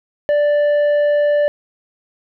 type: tone with tanh clipping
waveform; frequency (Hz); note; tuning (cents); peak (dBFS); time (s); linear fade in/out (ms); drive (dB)
sine; 587; D5; -1; -13; 0.29-1.48; 0; 6
effects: none